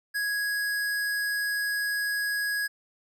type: tone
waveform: square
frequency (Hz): 1662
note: G#6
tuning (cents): +1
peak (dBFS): -27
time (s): 0.14-2.68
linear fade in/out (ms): 20
effects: none